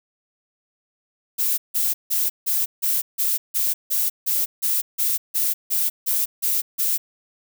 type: noise bursts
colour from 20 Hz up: violet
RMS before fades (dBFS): -21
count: 16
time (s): 1.38-6.98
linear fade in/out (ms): 20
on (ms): 200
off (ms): 160
effects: none